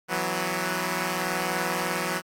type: chord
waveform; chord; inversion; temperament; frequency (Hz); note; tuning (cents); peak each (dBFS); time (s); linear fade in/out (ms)
5% pulse; E suspended second; none; equal; 164.81 / 185 / 246.9; E3 / F#3 / B3; 0 / 0 / 0; -19 / -17 / -23; 0.08-2.22; 50
effects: AAC 64 kbps